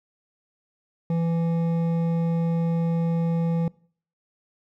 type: tone with hard clipping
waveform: triangle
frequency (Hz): 167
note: E3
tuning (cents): +23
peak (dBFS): -23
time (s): 1.1-3.68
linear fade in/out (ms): 2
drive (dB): 13
effects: noise-tail reverb RT60 0.5 s tail -23 dB re dry